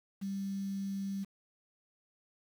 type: tone with quantisation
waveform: sine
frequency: 196 Hz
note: G3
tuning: in tune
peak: -34 dBFS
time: 0.21-1.25 s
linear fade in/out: 20 ms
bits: 9
effects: none